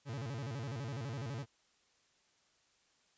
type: tone with vibrato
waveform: 40% pulse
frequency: 126.4 Hz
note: B2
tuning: 41 cents sharp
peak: -38 dBFS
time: 0.05-1.46 s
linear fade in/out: 50 ms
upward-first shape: square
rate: 12 Hz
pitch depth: 200 cents each way
effects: white hiss -72 dBFS RMS until 3.17 s + resampled to 16000 Hz